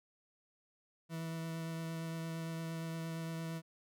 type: tone with vibrato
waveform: 40% pulse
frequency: 163.6 Hz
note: E3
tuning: 13 cents flat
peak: -38 dBFS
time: 1.09-3.62 s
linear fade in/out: 50 ms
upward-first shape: triangle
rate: 8.7 Hz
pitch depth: 13 cents each way
effects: none